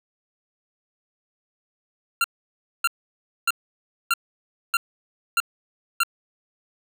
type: tone bursts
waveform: 25% pulse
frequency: 1378 Hz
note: F6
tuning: 24 cents flat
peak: -14 dBFS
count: 7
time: 2.21-6.034 s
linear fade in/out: 2 ms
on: 32 ms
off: 600 ms
effects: none